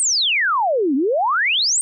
sine exponential two-way sweep, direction down then up, 8860 to 254.1 to 8860 Hz, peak -15 dBFS, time 0-1.81 s, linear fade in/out 0 ms, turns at 0.95 s, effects none

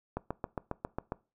click train, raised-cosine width 1 ms, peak -19 dBFS, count 8, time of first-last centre 0.17-1.121 s, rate 7.36 Hz, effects noise-tail reverb RT60 0.3 s tail -21 dB re dry

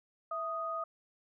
sine tone pair together, 659.3 / 1244.5 Hz, E5 / D#6, 0 / 0 cents, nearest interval major seventh, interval 1100 cents, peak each -39 / -35 dBFS, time 0.31-0.84 s, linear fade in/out 5 ms, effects none

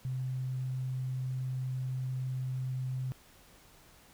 sine tone, 129.2 Hz, C3, 21 cents flat, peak -32 dBFS, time 0.05-3.12 s, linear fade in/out 0 ms, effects pink hiss -59 dBFS RMS until 4.13 s

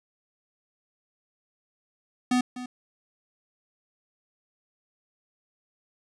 square tone with echo, 249.6 Hz, B3, 19 cents sharp, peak -21 dBFS, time 2.31-2.41 s, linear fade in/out 5 ms, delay 250 ms, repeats 1, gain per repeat -14 dB, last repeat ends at 2.66 s, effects resampled to 22050 Hz + 9-bit

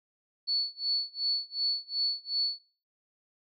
sine tone with tremolo, 4435 Hz, C#8, in tune, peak -24 dBFS, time 0.47-2.6 s, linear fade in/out 20 ms, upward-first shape sine, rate 2.7 Hz, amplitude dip 95%, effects noise-tail reverb RT60 0.4 s tail -22 dB re dry

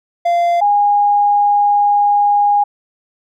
triangle / sine tone pair in turn, 691 / 819.7 Hz, F5 / G#5, -19 / -23 cents, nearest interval minor third, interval 296 cents, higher second, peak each -9 dBFS, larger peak neither, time 0.25-0.61 / 0.61-2.64 s, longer second, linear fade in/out 10 ms, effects none

